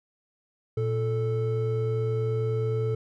triangle tone pair together, 116.54 / 439.1 Hz, A#2 / A4, 0 / -4 cents, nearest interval octave + major seventh, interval 2296 cents, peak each -24 / -26 dBFS, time 0.77-2.95 s, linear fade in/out 5 ms, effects none

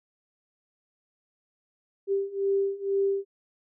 sine beating tone pair, 392.9 / 395 Hz, G4 / G4, +4 / +13 cents, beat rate 2.1 Hz, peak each -28 / -26 dBFS, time 2.07-3.25 s, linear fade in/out 50 ms, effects none

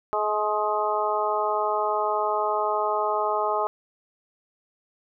harmonic tone with a mistuned harmonic, 211.8 Hz, G#3, 34 cents sharp, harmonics 2 / 3 / 4 / 5 / 6, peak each -29 / -28 / -27 / -29 / -29 dBFS, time 0.13-3.67 s, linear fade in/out 0 ms, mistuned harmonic 6, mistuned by -25 cents, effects none

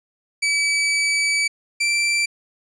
sawtooth tone pair in turn, 2295 / 2345 Hz, D7 / D7, -40 / -3 cents, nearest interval unison, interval 37 cents, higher second, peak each -14 dBFS, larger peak neither, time 0.42-1.48 / 1.8-2.26 s, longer first, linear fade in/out 10 ms, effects resampled to 22050 Hz

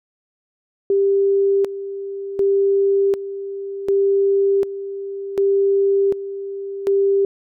sine tone with tremolo, 395 Hz, G4, 13 cents sharp, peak -13 dBFS, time 0.9-7.25 s, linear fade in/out 2 ms, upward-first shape square, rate 0.67 Hz, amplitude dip 75%, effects none

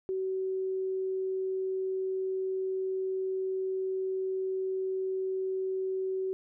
sine tone, 378.6 Hz, F#4, 40 cents sharp, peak -29 dBFS, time 0.09-6.33 s, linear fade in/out 0 ms, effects none

